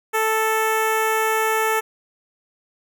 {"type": "tone with notch filter", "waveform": "10% pulse", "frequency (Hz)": 440, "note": "A4", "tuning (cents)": 0, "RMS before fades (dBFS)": -20, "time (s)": [0.13, 1.81], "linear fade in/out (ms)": 20, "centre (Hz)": 4500, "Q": 0.64, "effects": []}